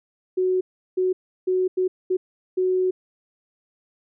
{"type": "tone bursts at uneven times", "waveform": "sine", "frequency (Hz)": 370, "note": "F#4", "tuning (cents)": 0, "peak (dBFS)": -18, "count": 6, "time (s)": [[0.37, 0.61], [0.97, 1.13], [1.47, 1.68], [1.77, 1.88], [2.1, 2.17], [2.57, 2.91]], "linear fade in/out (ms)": 10, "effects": []}